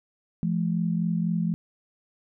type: tone pair together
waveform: sine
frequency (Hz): 170.3 / 214.3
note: F3 / A3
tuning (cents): -43 / -45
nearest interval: major third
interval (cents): 398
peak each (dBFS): -24 / -28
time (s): 0.43-1.54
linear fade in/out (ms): 0
effects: none